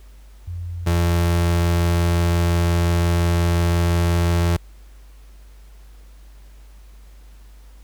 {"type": "tone pair in turn", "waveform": ["sine", "35% pulse"], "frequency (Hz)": [87.31, 85.71], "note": ["F2", "F2"], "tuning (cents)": [0, -32], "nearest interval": "unison", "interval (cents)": 32, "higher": "first", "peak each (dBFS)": [-26, -14], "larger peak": "second", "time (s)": [[0.47, 0.86], [0.86, 4.57]], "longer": "second", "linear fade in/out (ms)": 10, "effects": ["added 50 Hz sine -41 dBFS peak until 7.83 s", "pink hiss -56 dBFS RMS until 7.83 s"]}